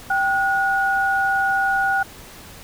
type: tone pair together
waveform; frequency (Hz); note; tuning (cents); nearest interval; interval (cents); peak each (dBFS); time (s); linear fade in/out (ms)
sine; 781 / 1450.7; G5 / F#6; -7 / -35; major seventh; 1072; -20 / -19; 0.1-2.03; 5
effects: pink hiss -41 dBFS RMS until 2.63 s